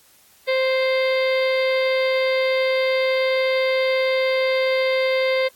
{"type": "harmonic tone", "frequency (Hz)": 523.3, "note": "C5", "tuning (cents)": 0, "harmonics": [1, 2, 3, 4, 5, 6, 7, 8, 9], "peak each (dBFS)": [-18, -32, -35, -25, -36, -37, -33, -39, -36], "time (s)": [0.47, 5.49], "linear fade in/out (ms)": 20, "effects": ["white hiss -54 dBFS RMS until 5.55 s", "AAC 64 kbps"]}